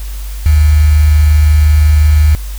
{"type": "tone with quantisation", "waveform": "sine", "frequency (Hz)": 75.7, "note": "D#2", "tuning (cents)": -47, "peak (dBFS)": -4, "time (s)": [0.46, 2.35], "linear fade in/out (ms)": 0, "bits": 4, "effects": ["added 50 Hz sine -19 dBFS peak until 2.58 s", "white hiss -34 dBFS RMS until 2.58 s"]}